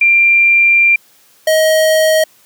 sine / square tone pair in turn, 2376 / 630.8 Hz, D7 / D#5, +20 / +24 cents, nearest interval octave + major seventh, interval 2296 cents, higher first, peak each -6 / -9 dBFS, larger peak first, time 0.01-0.96 / 1.47-2.24 s, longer first, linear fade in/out 5 ms, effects white hiss -49 dBFS RMS until 2.45 s + high-pass 100 Hz 12 dB/octave

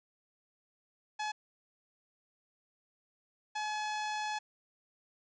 sawtooth tone bursts at uneven times, 850 Hz, G#5, 40 cents sharp, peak -30 dBFS, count 2, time 1.19-1.32 / 3.55-4.39 s, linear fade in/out 10 ms, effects resampled to 16000 Hz + 11-bit

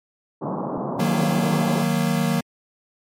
pink band-pass noise, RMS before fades -27 dBFS, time 0.41-1.84 s, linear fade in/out 20 ms, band 140 to 1100 Hz, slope 48 dB/octave
click, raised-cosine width 3 ms, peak -26 dBFS, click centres 0.777 s
square chord, D# minor, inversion none, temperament equal, 155.56 / 185 / 233.1 Hz, D#3 / F#3 / A#3, 0 / 0 / 0 cents, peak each -24 dBFS, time 0.99-2.41 s, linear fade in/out 10 ms
effects MP3 64 kbps

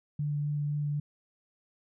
sine tone with vibrato, 146.83 Hz, D3, in tune, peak -28 dBFS, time 0.19-1 s, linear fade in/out 5 ms, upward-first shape sine, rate 3.9 Hz, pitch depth 9 cents each way, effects none

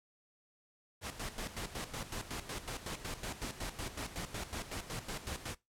pink noise with tremolo, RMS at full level -40 dBFS, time 1.01-5.56 s, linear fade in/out 50 ms, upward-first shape square, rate 5.4 Hz, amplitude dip 70%, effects noise-tail reverb RT60 0.2 s tail -21 dB re dry + low-pass 11000 Hz 12 dB/octave

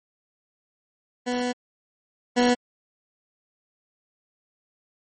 20% pulse tone pair in turn, 246.9 / 245.1 Hz, B3 / B3, 0 / -13 cents, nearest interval unison, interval 13 cents, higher first, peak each -19 / -12 dBFS, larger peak second, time 1.26-1.53 / 2.36-2.55 s, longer first, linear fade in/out 20 ms, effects MP3 32 kbps

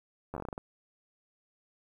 slowing click train, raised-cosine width 1 ms, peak -24 dBFS, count 10, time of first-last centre 0.34-0.579 s, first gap 11 ms, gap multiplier 1.21, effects 10-bit

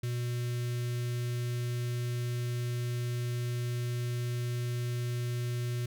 square tone with notch filter, 121.4 Hz, B2, 29 cents flat, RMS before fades -33 dBFS, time 0.03-5.86 s, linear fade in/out 5 ms, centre 830 Hz, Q 0.55, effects none

